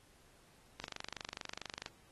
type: click train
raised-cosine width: 0.2 ms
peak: -24 dBFS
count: 27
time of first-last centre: 0.8-1.861 s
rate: 24.5 Hz
effects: pink hiss -66 dBFS RMS until 2.11 s + AAC 32 kbps